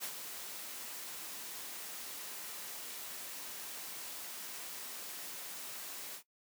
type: noise with ADSR envelope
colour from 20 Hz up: white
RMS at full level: -39 dBFS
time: 0-6.23 s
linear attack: 38 ms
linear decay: 72 ms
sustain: -6 dB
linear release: 87 ms
effects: noise-tail reverb RT60 0.1 s tail -17 dB re dry + high-pass 200 Hz 12 dB/octave